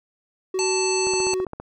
triangle tone with pitch glide, 375.1 to 372.5 Hz, F#4 to F#4, +24 to +12 cents, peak -20 dBFS, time 0.54-1.45 s, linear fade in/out 5 ms, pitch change -12 cents, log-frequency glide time 1.07-1.16 s
harmonic tone, 880 Hz, A5, in tune, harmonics 1 / 3 / 5 / 7 / 9, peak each -29 / -29 / -29 / -29 / -29 dBFS, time 0.59-1.34 s, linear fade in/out 0 ms
click train, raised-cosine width 1 ms, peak -19 dBFS, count 9, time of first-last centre 1.07-1.6 s, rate 15.1 Hz
effects none

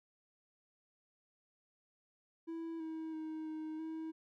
triangle tone with pitch steps, 329.1 / 319.9 / 314.8 / 312.9 / 319.9 Hz, E4 / D#4 / D#4 / D#4 / D#4, -3 / +48 / +20 / +10 / +48 cents, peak -38 dBFS, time 2.47-4.12 s, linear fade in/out 20 ms, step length 330 ms, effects none

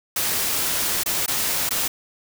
white noise with dropouts, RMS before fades -23 dBFS, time 0.16-1.88 s, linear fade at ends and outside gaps 5 ms, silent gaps 1.035-1.059 / 1.262-1.279 / 1.692-1.707 s, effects none

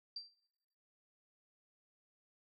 sine tone with exponential decay, 4699 Hz, D8, in tune, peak -38 dBFS, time 0.16-0.34 s, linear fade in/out 5 ms, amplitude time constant 39 ms, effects noise-tail reverb RT60 0.9 s tail -22 dB re dry + MP3 96 kbps

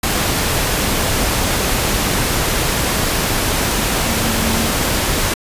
sine tone in noise, 225 Hz, A3, 39 cents sharp, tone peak -23 dBFS, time 4.05-4.72 s, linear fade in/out 5 ms, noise pink, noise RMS -17 dBFS, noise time 0.03-5.34 s, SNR -9 dB, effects resampled to 32000 Hz

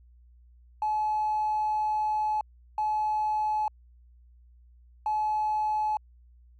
triangle tone bursts at uneven times, 855 Hz, A5, 50 cents flat, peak -21 dBFS, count 3, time 0.82-2.41 / 2.78-3.68 / 5.06-5.97 s, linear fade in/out 2 ms, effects tanh soft clip ceiling -22 dBFS + added 60 Hz sine -53 dBFS peak until 6.59 s

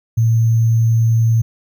sine tone with sample-and-hold, 113.8 Hz, A#2, 41 cents flat, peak -10 dBFS, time 0.17-1.42 s, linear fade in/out 10 ms, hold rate 6300 Hz, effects none

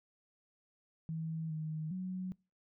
sine tone with pitch steps, 161.1 / 156.3 / 184.9 Hz, E3 / D#3 / F#3, -39 / +8 / -1 cents, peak -36 dBFS, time 1.09-2.32 s, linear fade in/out 0 ms, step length 410 ms, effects noise-tail reverb RT60 0.3 s tail -25 dB re dry

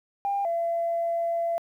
sine tone pair in turn, 800 / 676.7 Hz, G5 / E5, +35 / +45 cents, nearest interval minor third, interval 290 cents, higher first, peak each -23 dBFS, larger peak neither, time 0.25-0.45 / 0.45-1.58 s, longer second, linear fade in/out 0 ms, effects tanh soft clip ceiling -19 dBFS + 10-bit

